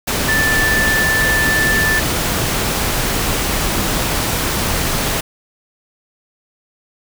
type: tone in noise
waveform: sine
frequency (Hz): 1760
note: A6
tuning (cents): 0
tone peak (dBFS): -14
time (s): 0.28-2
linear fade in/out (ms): 10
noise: pink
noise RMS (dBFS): -18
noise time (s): 0.07-5.21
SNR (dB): +1
effects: none